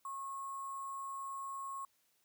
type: tone with sample-and-hold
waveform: sine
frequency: 1089 Hz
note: C#6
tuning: 31 cents flat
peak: -40 dBFS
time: 0.05-1.85 s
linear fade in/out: 2 ms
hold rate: 8820 Hz
effects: white hiss -75 dBFS RMS until 2.24 s + high-pass 60 Hz 12 dB/octave